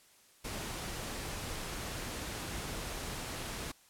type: noise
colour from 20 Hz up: pink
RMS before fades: -40 dBFS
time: 0.44-3.72 s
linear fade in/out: 10 ms
effects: white hiss -63 dBFS RMS until 3.89 s + low-pass 12000 Hz 12 dB/octave